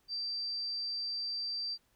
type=tone; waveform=sine; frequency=4685 Hz; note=D8; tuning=5 cents flat; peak=-34 dBFS; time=0.08-1.78 s; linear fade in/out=50 ms; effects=pink hiss -72 dBFS RMS until 1.95 s